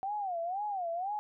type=tone with vibrato; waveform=sine; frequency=750 Hz; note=F#5; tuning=23 cents sharp; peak=-32 dBFS; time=0.03-1.19 s; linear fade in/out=0 ms; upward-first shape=sine; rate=2 Hz; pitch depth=200 cents each way; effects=none